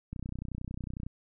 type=click train; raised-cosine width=5 ms; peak=-25 dBFS; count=30; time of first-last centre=0.13-1.065 s; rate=31 Hz; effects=none